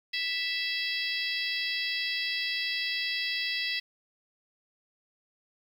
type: harmonic tone with a mistuned harmonic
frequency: 659.3 Hz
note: E5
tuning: in tune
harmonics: 3 / 4 / 5 / 6 / 7 / 8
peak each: -34 / -35 / -36 / -37 / -37 / -38 dBFS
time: 0.13-3.8 s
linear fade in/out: 10 ms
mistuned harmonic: 8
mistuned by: -55 cents
effects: 9-bit